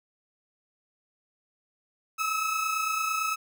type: tone pair together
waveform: 30% pulse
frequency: 1270.1 / 1299 Hz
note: D#6 / E6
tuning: +35 / -26 cents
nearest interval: unison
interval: 39 cents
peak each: -30 / -25 dBFS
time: 2.18-3.36 s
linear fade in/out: 20 ms
effects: none